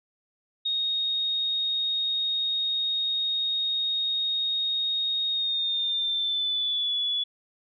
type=tone with pitch glide; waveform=sine; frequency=3729 to 3420 Hz; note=A#7 to A7; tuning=0 to -50 cents; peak=-24 dBFS; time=0.65-7.24 s; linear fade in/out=10 ms; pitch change=-150 cents; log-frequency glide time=5.3-6.92 s; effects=none